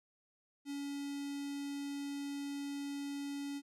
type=tone with notch filter; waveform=square; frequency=282.7 Hz; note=C#4; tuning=34 cents sharp; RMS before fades=-41 dBFS; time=0.65-3.62 s; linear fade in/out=50 ms; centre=1100 Hz; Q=0.69; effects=low-pass 11000 Hz 12 dB/octave